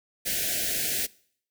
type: band-stop noise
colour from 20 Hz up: white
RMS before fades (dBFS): -28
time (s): 0.25-1.07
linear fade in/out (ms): 20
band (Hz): 730 to 1500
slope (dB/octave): 96
effects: noise-tail reverb RT60 0.6 s tail -23 dB re dry

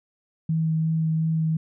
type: tone with vibrato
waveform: sine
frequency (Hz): 160.2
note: E3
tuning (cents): -49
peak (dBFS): -20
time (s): 0.49-1.57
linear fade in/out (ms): 5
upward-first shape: sine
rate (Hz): 2.8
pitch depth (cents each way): 10
effects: none

